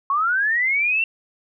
sine linear sweep, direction up, 1077 to 2729 Hz, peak -17 dBFS, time 0.1-1.04 s, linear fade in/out 2 ms, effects none

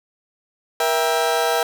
30% pulse chord, E diminished, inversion second, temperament just, 474.7 / 659.3 / 791.1 Hz, Bb4 / E5 / G5, +31 / 0 / +16 cents, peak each -19 / -19 / -20 dBFS, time 0.8-1.63 s, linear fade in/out 2 ms, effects none

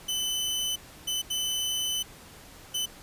sawtooth tone bursts at uneven times, 3023 Hz, F#7, 36 cents sharp, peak -24 dBFS, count 4, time 0.08-0.76 / 1.07-1.22 / 1.3-2.03 / 2.74-2.86 s, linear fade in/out 10 ms, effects pink hiss -49 dBFS RMS until 3.02 s + resampled to 32000 Hz

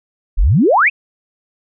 sine exponential sweep, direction up, 31.38 to 2751 Hz, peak -8 dBFS, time 0.37-0.9 s, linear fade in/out 20 ms, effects none

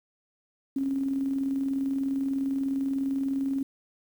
sine tone with tremolo, 271.6 Hz, C#4, 35 cents flat, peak -24 dBFS, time 0.76-3.63 s, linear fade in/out 5 ms, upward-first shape square, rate 20 Hz, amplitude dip 30%, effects 9-bit

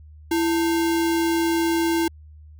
sine tone with sample-and-hold, 332.5 Hz, E4, 15 cents sharp, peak -18 dBFS, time 0.31-2.08 s, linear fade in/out 5 ms, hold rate 1225 Hz, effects added 76 Hz sine -42 dBFS peak until 2.59 s

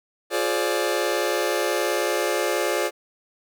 sawtooth chord, D half-diminished seventh, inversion first, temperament just, 352.4 / 422.9 / 528.6 / 587.3 Hz, F4 / Ab4 / C5 / D5, +16 / +31 / +18 / 0 cents, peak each -23 dBFS, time 0.3-2.91 s, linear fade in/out 50 ms, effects none

